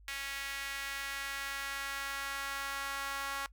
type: tone with high-pass filter sweep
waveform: sawtooth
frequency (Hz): 276.3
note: C#4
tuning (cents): -6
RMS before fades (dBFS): -39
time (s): 0.08-3.46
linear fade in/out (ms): 0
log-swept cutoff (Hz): 2000 to 1200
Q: 1.8
effects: noise-tail reverb RT60 0.1 s tail -21 dB re dry + added 50 Hz sine -55 dBFS peak until 3.52 s